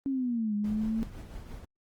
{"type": "linear two-way sweep", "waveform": "sine", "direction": "down then up", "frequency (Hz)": [277.2, 205.6, 225.9], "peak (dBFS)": -27, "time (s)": [0.06, 1.03], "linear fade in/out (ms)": 0, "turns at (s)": 0.55}
{"type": "noise with tremolo", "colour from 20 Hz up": "brown", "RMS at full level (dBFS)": -40, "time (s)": [0.64, 1.65], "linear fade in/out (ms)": 5, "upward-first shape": "triangle", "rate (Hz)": 5.9, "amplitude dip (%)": 50}
{"effects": ["Opus 24 kbps"]}